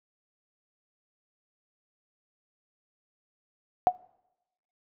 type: tone with exponential decay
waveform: sine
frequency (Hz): 728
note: F#5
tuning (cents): -28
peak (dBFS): -12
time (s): 3.87-3.95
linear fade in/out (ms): 0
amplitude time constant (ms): 16
effects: noise-tail reverb RT60 0.9 s tail -24 dB re dry